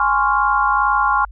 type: chord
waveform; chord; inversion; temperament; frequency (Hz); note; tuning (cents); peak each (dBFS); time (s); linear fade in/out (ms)
sine; Db major seventh; second; equal; 830.6 / 1046.5 / 1108.7 / 1396.9; Ab5 / C6 / Db6 / F6; 0 / 0 / 0 / 0; -19; 0-1.25; 2
effects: added 50 Hz sine -34 dBFS peak until 1.31 s